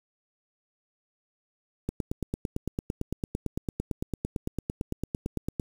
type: click train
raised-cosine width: 3 ms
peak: -16 dBFS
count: 34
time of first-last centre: 1.89-5.598 s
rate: 8.9 Hz
effects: 7-bit